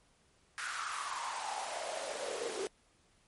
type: noise with high-pass filter sweep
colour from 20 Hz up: pink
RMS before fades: -39 dBFS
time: 0.58-2.67 s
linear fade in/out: 0 ms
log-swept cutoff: 1500 to 390 Hz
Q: 6.2
effects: pink hiss -69 dBFS RMS until 3.27 s + MP3 48 kbps